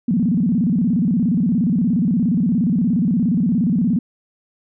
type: tone with vibrato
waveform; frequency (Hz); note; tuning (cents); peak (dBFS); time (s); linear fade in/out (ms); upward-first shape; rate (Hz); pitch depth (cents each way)
sine; 205; G#3; -22; -14; 0.08-3.99; 5; square; 17; 270
effects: none